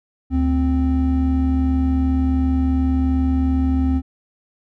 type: tone pair together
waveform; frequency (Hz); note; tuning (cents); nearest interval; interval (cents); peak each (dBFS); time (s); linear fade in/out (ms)
triangle; 73.41 / 261.6; D2 / C4; 0 / 0; octave + minor seventh; 2200; -16; 0.3-4.02; 50
effects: none